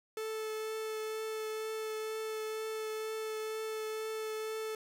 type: tone with vibrato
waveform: 45% pulse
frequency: 437.1 Hz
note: A4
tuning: 11 cents flat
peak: -36 dBFS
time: 0.17-4.75 s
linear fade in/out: 2 ms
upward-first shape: triangle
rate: 2.1 Hz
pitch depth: 12 cents each way
effects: none